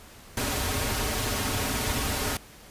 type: noise with comb filter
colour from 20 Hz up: pink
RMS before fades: -28 dBFS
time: 0.37-2.37 s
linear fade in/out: 2 ms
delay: 5.9 ms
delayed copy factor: -0.7
effects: pink hiss -49 dBFS RMS until 2.7 s + resampled to 32000 Hz